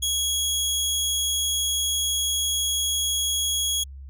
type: tone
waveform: 20% pulse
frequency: 3322 Hz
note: G#7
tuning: in tune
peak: -17 dBFS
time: 0.02-3.84 s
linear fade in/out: 10 ms
effects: added 68 Hz sine -37 dBFS peak until 4.09 s